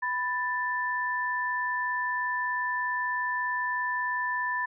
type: tone pair together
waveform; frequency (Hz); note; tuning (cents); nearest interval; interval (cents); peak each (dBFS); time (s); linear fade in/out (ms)
sine; 991 / 1765.8; B5 / A6; +6 / +6; minor seventh; 1000; -30 / -29; 0.02-4.66; 10
effects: none